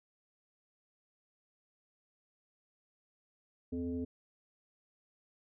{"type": "tone with frequency modulation", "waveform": "sine", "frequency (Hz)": 257.7, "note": "C4", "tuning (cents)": -26, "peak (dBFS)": -34, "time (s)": [3.72, 4.05], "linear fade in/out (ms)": 10, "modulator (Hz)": 176, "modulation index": 0.81, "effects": []}